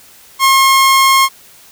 sawtooth tone, 1075 Hz, C6, 47 cents sharp, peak -3 dBFS, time 0.39-1.29 s, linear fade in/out 50 ms, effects white hiss -42 dBFS RMS until 1.71 s

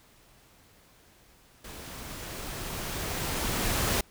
pink noise with level ramp, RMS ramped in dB -44 to -26 dBFS, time 1.64-4.01 s, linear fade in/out 5 ms, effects pink hiss -59 dBFS RMS until 4.1 s

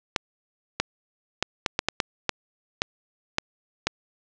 clicks, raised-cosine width 0.2 ms, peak -4 dBFS, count 11, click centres 0.162 / 0.8 / 1.426 / 1.662 / 1.791 / 1.886 / 2.002 / 2.293 / 2.819 / 3.384 / 3.87 s, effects low-pass 7000 Hz 12 dB/octave

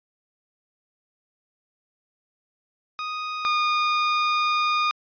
sawtooth tone pair in turn, 1244.5 / 1223.1 Hz, D#6 / D#6, 0 / -30 cents, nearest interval unison, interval 30 cents, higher first, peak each -24 / -16 dBFS, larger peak second, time 2.99-3.45 / 3.45-4.91 s, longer second, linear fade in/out 0 ms, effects resampled to 11025 Hz

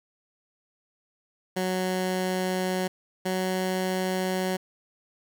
15% pulse tone pair in turn, 185 / 186.01 Hz, F#3 / F#3, 0 / +9 cents, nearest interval unison, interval 9 cents, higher second, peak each -19 dBFS, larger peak neither, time 1.56-2.88 / 3.25-4.57 s, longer neither, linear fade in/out 10 ms, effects none

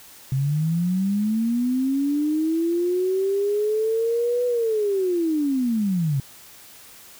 sine linear two-way sweep, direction up then down, 130 to 493.9 to 130 Hz, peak -19 dBFS, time 0.32-6.2 s, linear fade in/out 2 ms, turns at 4.46 s, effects white hiss -46 dBFS RMS until 7.19 s

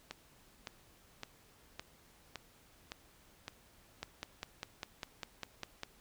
two click trains, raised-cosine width 0.2 ms, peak -22 / -24 dBFS, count 10 / 7, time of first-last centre 4.03-5.834 / 0.11-3.481 s, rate 4.99 / 1.78 Hz, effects pink hiss -64 dBFS RMS until 6 s

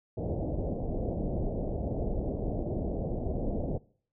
pink low-pass noise, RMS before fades -32 dBFS, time 0.17-3.78 s, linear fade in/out 5 ms, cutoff 680 Hz, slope 48 dB/octave, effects noise-tail reverb RT60 0.5 s tail -22 dB re dry

